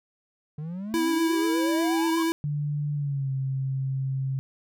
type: exponential sweep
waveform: triangle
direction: up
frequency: 146.4 to 1100 Hz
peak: -29 dBFS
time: 0.58-2.23 s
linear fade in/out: 5 ms
type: tone with vibrato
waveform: square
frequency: 328.4 Hz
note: E4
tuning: 6 cents flat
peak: -23 dBFS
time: 0.94-2.32 s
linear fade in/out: 0 ms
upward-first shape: triangle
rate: 8.3 Hz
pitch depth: 23 cents each way
type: tone with pitch glide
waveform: sine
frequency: 146.83 to 133.87 Hz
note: D3 to C3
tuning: 0 to +40 cents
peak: -25 dBFS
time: 2.44-4.39 s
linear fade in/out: 0 ms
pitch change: -160 cents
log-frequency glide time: 2.94-3.31 s
effects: none